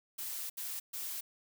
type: noise bursts at uneven times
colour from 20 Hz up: blue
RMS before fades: -40 dBFS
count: 3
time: 0.18-0.5 / 0.57-0.8 / 0.93-1.21 s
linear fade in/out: 10 ms
effects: none